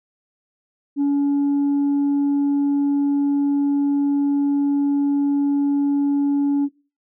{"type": "tone", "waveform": "sine", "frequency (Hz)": 283.6, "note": "C#4", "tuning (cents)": 40, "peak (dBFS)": -13, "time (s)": [0.96, 6.69], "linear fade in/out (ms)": 50, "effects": ["noise-tail reverb RT60 0.3 s tail -18 dB re dry", "tanh soft clip ceiling -15 dBFS"]}